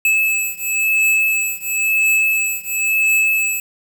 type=beating tone pair; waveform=square; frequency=2604 / 2604.97 Hz; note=E7 / E7; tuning=-22 / -21 cents; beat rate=0.97 Hz; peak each=-18 / -19 dBFS; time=0.05-3.6 s; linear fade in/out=2 ms; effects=7-bit